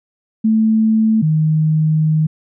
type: tone pair in turn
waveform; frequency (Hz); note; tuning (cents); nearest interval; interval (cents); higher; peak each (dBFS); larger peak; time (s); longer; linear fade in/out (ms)
sine; 220 / 155.92; A3 / D#3; 0 / +4; tritone; 596; first; -10 / -11; first; 0.44-1.22 / 1.22-2.27; second; 10
effects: none

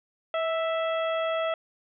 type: harmonic tone with a mistuned harmonic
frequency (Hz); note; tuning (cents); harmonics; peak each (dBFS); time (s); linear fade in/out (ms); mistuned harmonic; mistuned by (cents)
659.3; E5; 0; 1 / 2 / 3 / 4 / 5; -26 / -32 / -38 / -40 / -40; 0.34-1.54; 2; 1; -28
effects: none

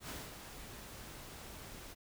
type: noise with ADSR envelope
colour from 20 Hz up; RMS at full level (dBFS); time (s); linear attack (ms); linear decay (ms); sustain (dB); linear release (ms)
pink; -43; 0-1.95; 88; 220; -7; 30
effects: none

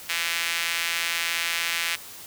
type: tone with high-pass filter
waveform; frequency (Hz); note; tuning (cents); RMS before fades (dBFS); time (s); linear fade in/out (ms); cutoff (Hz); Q
sawtooth; 168.4; E3; +37; -27; 0.09-1.96; 10; 2200; 1.7
effects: white hiss -42 dBFS RMS until 2.26 s

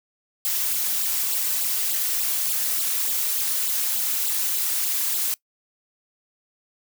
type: noise with flanger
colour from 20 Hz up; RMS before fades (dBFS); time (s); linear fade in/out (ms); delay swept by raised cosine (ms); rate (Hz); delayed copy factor
blue; -24; 0.45-5.34; 0; 0.24 to 4.14; 3.4; +0.7
effects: noise-tail reverb RT60 0.1 s tail -22 dB re dry

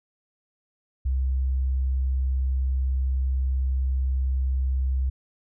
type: tone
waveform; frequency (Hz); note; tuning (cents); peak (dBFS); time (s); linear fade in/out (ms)
sine; 65.41; C2; 0; -21; 1.05-5.1; 10
effects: none

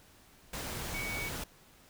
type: tone in noise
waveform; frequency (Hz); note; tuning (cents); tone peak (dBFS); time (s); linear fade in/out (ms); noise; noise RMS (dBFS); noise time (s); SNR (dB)
sine; 2247; C#7; +23; -37; 0.94-1.29; 5; pink; -39; 0.53-1.44; -1
effects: pink hiss -60 dBFS RMS until 1.89 s

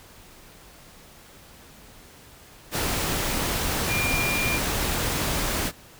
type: tone in noise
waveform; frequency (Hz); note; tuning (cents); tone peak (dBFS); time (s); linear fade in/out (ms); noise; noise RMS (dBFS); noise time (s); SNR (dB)
sine; 2400; D7; +37; -25; 3.87-4.6; 50; pink; -26; 2.71-5.72; -2
effects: pink hiss -49 dBFS RMS until 5.99 s

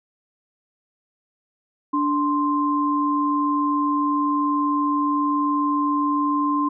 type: tone pair together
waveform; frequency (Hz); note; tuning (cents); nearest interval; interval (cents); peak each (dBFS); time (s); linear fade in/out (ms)
sine; 292.1 / 1046.5; D4 / C6; -9 / 0; octave + minor seventh; 2209; -21; 1.93-6.69; 10
effects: none

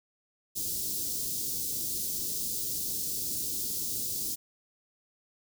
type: band-stop noise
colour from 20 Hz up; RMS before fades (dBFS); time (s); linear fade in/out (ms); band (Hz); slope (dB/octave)
white; -33; 0.55-4.36; 20; 400 to 4500; 24
effects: none

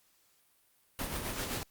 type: noise with tremolo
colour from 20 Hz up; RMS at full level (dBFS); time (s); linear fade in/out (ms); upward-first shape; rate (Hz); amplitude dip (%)
pink; -35; 0.99-1.63; 0; sine; 7.7; 45
effects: white hiss -69 dBFS RMS until 1.7 s + Opus 48 kbps

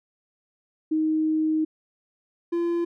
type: tone pair in turn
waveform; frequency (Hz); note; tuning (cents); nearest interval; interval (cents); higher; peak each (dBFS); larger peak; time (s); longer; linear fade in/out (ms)
sine / triangle; 313.2 / 341.9; D#4 / F4; +11 / -37; major second; 152; second; -20; neither; 0.91-1.65 / 2.52-2.85; first; 10
effects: none

